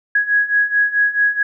sine beating tone pair, 1661.2 / 1665.8 Hz, G#6 / G#6, 0 / +5 cents, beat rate 4.6 Hz, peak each -18 / -15 dBFS, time 0.15-1.43 s, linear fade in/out 5 ms, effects none

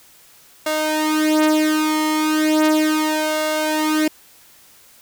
sawtooth tone with flanger, 309.1 Hz, D#4, 11 cents flat, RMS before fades -18 dBFS, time 0.66-4.08 s, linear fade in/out 5 ms, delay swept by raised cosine 1.8 to 4.2 ms, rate 0.36 Hz, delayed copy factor +0.8, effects white hiss -49 dBFS RMS until 5.01 s

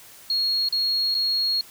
sine tone with dropouts, 4300 Hz, C8, 47 cents sharp, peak -19 dBFS, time 0.3-1.61 s, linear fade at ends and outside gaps 2 ms, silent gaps 0.687-0.725 / 1.144-1.149 s, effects tanh soft clip ceiling -16 dBFS + white hiss -47 dBFS RMS until 1.7 s

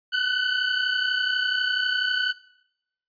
25% pulse tone pair together, 1484 / 1516.1 Hz, F#6 / F#6, +5 / +42 cents, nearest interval unison, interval 37 cents, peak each -21 dBFS, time 0.12-2.33 s, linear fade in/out 20 ms, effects noise-tail reverb RT60 0.9 s tail -23 dB re dry + resampled to 11025 Hz

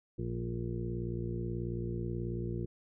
harmonic tone with a mistuned harmonic, 58.4 Hz, A#1, 4 cents sharp, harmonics 1 / 2 / 3 / 4 / 6 / 7 / 8, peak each -42 / -37 / -41 / -45 / -40 / -49 / -49 dBFS, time 0.18-2.66 s, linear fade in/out 10 ms, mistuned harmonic 1, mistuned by -62 cents, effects none

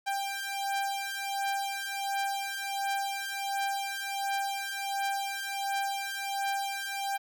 sawtooth beating tone pair, 790 / 791.4 Hz, G5 / G5, +13 / +16 cents, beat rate 1.4 Hz, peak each -30 dBFS, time 0.06-7.18 s, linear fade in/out 20 ms, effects none

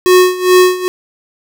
square tone with tremolo, 365.6 Hz, F#4, 21 cents flat, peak -4 dBFS, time 0.06-0.88 s, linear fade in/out 0 ms, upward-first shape sine, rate 2.4 Hz, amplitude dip 85%, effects none

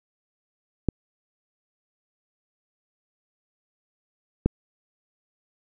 clicks, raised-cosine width 3 ms, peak -8 / -6 dBFS, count 2, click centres 0.887 / 4.46 s, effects none

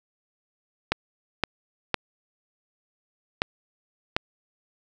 clicks, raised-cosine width 0.3 ms, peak -5 dBFS, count 5, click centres 0.92 / 1.437 / 1.943 / 3.419 / 4.165 s, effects none

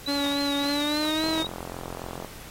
sine tone with vibrato, 3918 Hz, B7, 15 cents flat, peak -29 dBFS, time 0.06-1.47 s, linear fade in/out 5 ms, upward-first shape triangle, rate 3.5 Hz, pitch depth 110 cents each way
sawtooth tone with pitch glide, 283.2 to 319.7 Hz, C#4 to D#4, +37 to +47 cents, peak -21 dBFS, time 0.07-1.44 s, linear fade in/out 20 ms, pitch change +210 cents, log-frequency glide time 0.66-1.27 s
click train, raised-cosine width 1 ms, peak -21 dBFS, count 45, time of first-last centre 1.24-2.247 s, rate 43.7 Hz
effects pink hiss -44 dBFS RMS until 2.5 s + AAC 48 kbps

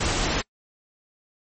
pink noise, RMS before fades -24 dBFS, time 0-0.42 s, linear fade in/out 10 ms, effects noise-tail reverb RT60 0.1 s tail -26 dB re dry + MP3 32 kbps

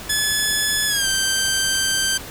10% pulse tone with pitch glide, 1715 to 1563.6 Hz, A6 to G6, -45 to -5 cents, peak -9 dBFS, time 0.09-2.18 s, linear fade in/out 10 ms, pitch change -160 cents, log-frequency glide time 0.87-1.07 s, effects pink hiss -35 dBFS RMS until 2.3 s

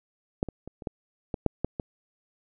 clicks, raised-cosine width 2 ms, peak -11 / -21 / -26 / -28 / -16 / -16 / -8 / -12 / -17 dBFS, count 9, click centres 0.429 / 0.487 / 0.676 / 0.822 / 0.872 / 1.342 / 1.463 / 1.646 / 1.798 s, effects none

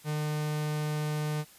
45% pulse tone, 151.2 Hz, D#3, 49 cents flat, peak -29 dBFS, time 0.04-1.45 s, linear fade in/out 50 ms, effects white hiss -55 dBFS RMS until 1.58 s + resampled to 32000 Hz

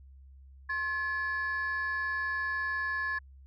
sine tone pair together, 1066 / 1711.8 Hz, C6 / A6, +32 / -48 cents, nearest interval minor sixth, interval 820 cents, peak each -35 / -29 dBFS, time 0.69-3.19 s, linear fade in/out 10 ms, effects tanh soft clip ceiling -26 dBFS + added 67 Hz sine -50 dBFS peak until 3.46 s

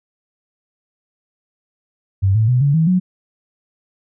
sine tone with pitch steps, 97 / 110.14 / 125.07 / 142.02 / 161.26 / 183.11 Hz, G2 / A2 / B2 / C#3 / E3 / F#3, -18 / +2 / +22 / +42 / -38 / -18 cents, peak -11 dBFS, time 2.22-3 s, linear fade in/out 20 ms, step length 130 ms, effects none

